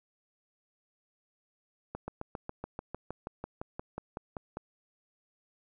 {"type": "slowing click train", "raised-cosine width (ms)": 1, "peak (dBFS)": -23, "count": 17, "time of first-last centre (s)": [1.95, 4.57], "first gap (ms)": 130, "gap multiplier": 1.03, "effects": []}